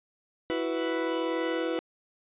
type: chord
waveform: 40% pulse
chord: E suspended second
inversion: none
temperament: equal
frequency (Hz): 329.6 / 370 / 493.9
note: E4 / F#4 / B4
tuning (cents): 0 / 0 / 0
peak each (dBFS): -30 / -34 / -30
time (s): 0.5-1.79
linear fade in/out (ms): 0
effects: resampled to 8000 Hz